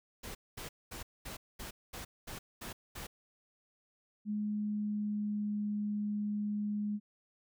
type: noise bursts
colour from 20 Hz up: pink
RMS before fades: -44 dBFS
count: 9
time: 0.23-3.07 s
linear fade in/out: 10 ms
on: 120 ms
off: 220 ms
type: tone with pitch glide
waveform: sine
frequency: 209.7 to 208.1 Hz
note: G#3 to G#3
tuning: +17 to +4 cents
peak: -32 dBFS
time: 4.25-7 s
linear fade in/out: 50 ms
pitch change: -13 cents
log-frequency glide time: 4.53-5.59 s
effects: none